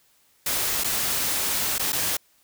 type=noise with dropouts; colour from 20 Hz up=white; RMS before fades=-25 dBFS; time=0.46-2.17 s; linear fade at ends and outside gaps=5 ms; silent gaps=0.837-0.843 / 1.783-1.794 / 1.922-1.928 s; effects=white hiss -62 dBFS RMS until 2.43 s